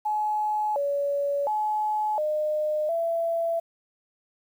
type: tone with pitch steps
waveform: sine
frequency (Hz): 849 / 567 / 852 / 609 / 669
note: G#5 / C#5 / G#5 / D#5 / E5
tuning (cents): +38 / +39 / +44 / -37 / +25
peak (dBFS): -23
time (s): 0.05-3.6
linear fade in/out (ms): 10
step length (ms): 710
effects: 9-bit